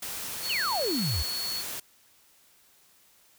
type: noise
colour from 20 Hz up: white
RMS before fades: -36 dBFS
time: 0.02-1.8 s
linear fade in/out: 5 ms
type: tone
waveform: sine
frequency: 4387 Hz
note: C#8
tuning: 19 cents flat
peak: -31 dBFS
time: 0.41-1.64 s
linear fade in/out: 50 ms
type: exponential sweep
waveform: sine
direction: down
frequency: 3200 to 65 Hz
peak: -27 dBFS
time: 0.49-1.23 s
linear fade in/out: 10 ms
effects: white hiss -61 dBFS RMS until 3.38 s